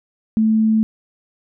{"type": "tone", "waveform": "sine", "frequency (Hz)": 219.5, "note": "A3", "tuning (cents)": -4, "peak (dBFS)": -12, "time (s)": [0.37, 0.83], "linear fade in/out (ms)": 0, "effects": []}